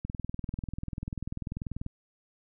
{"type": "click train", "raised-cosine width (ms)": 5, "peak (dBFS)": -22, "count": 38, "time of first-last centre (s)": [0.05, 1.864], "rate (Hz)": 20.4, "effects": []}